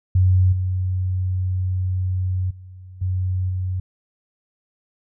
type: tone with level steps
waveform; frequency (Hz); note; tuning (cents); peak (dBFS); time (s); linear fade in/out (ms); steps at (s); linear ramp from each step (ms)
sine; 92.4; F#2; -2; -12 / -19 / -37 / -19 / -21; 0.15-3.8; 5; 0.52 / 2.5 / 3.01 / 3.49; 10
effects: none